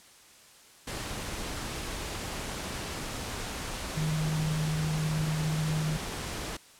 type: tone in noise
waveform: sine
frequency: 155.4 Hz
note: D#3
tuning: 2 cents flat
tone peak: -27 dBFS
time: 3.97-5.97 s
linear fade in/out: 5 ms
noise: pink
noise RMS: -36 dBFS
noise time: 0.87-6.57 s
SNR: +6 dB
effects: white hiss -55 dBFS RMS until 6.79 s + low-pass 10000 Hz 12 dB/octave